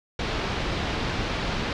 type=low-pass noise; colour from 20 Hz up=pink; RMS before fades=-28 dBFS; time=0.19-1.73 s; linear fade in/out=2 ms; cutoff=4600 Hz; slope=24 dB/octave; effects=none